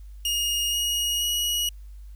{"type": "tone with pitch steps", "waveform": "sawtooth", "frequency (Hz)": [2856, 2881, 2906], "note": ["F7", "F#7", "F#7"], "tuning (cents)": [38, -47, -32], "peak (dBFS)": -20, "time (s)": [0.25, 1.69], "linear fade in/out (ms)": 2, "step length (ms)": 480, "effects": ["added 50 Hz sine -39 dBFS peak until 2.15 s", "white hiss -65 dBFS RMS until 2.15 s"]}